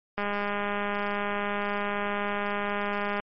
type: click train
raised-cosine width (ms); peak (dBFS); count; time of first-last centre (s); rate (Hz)
0.5; -15; 617; 0.18-3.2; 204
effects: MP3 32 kbps